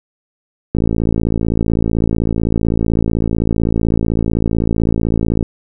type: click train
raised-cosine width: 3 ms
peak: -3 dBFS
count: 262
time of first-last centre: 0.75-5.427 s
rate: 55.8 Hz
effects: none

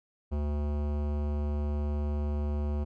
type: tone with hard clipping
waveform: sine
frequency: 73.42 Hz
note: D2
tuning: in tune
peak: -30 dBFS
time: 0.31-2.85 s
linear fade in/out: 20 ms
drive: 18 dB
effects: none

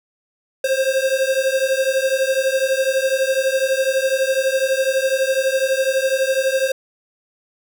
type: beating tone pair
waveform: square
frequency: 525 / 537 Hz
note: C5 / C5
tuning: +6 / +45 cents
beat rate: 12 Hz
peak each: -20 dBFS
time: 0.64-6.72 s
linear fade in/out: 5 ms
effects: none

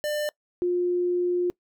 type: tone pair in turn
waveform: square / sine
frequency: 597 / 355 Hz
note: D5 / F4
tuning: +28 / +28 cents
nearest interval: major sixth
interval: 900 cents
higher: first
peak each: -26 / -21 dBFS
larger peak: second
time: 0.04-0.29 / 0.62-1.5 s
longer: second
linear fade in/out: 0 ms
effects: noise-tail reverb RT60 0.1 s tail -23 dB re dry

